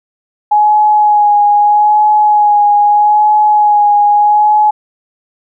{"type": "tone with vibrato", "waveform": "sine", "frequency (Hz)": 836, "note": "G#5", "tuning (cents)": 11, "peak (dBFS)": -5, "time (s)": [0.51, 4.71], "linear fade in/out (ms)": 10, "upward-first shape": "sine", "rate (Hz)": 0.79, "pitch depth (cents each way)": 22, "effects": []}